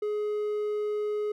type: tone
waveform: triangle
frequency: 420 Hz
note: G#4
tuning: 19 cents sharp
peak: -25 dBFS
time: 0.02-1.32 s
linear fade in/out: 5 ms
effects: none